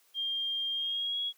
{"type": "tone with pitch glide", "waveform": "sine", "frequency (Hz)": [3203, 3326], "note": ["G7", "G#7"], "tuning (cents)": [37, 2], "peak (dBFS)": -30, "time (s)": [0.14, 1.33], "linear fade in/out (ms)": 50, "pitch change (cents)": 65, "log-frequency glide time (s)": [0.72, 1.2], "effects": ["white hiss -66 dBFS RMS until 1.37 s", "high-pass 400 Hz 12 dB/octave"]}